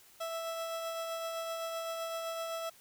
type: tone with tremolo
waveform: 30% pulse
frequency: 659.3 Hz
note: E5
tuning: in tune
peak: -32 dBFS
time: 0.2-2.7 s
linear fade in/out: 10 ms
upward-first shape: triangle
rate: 7.8 Hz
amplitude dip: 30%
effects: white hiss -60 dBFS RMS until 2.8 s